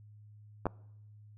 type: clicks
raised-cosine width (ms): 1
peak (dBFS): -17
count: 2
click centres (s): 0.656 / 0.667
effects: noise-tail reverb RT60 0.8 s tail -24 dB re dry + added 105 Hz sine -52 dBFS peak until 1.37 s